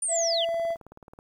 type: linear sweep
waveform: sine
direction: down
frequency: 9397 to 2769 Hz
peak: -25 dBFS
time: 0.02-0.45 s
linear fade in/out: 5 ms
type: tone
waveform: triangle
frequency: 669 Hz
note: E5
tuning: 25 cents sharp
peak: -23 dBFS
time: 0.08-0.77 s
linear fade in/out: 50 ms
type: click train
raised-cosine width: 1 ms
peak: -32 dBFS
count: 14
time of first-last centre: 0.49-1.189 s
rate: 18.6 Hz
effects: 10-bit